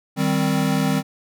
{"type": "chord", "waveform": "square", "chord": "C minor", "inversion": "first", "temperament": "equal", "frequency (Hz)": [155.56, 196, 261.6], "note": ["Eb3", "G3", "C4"], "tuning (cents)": [0, 0, 0], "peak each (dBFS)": -23, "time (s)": [0.16, 1.03], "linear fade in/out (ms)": 50, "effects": []}